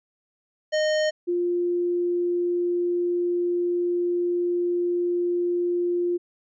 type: tone pair in turn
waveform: square / sine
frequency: 616 / 350.8 Hz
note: D#5 / F4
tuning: -17 / +8 cents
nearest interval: minor seventh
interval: 975 cents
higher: first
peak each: -21 dBFS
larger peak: neither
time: 0.72-1.11 / 1.27-6.18 s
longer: second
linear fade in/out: 20 ms
effects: resampled to 16000 Hz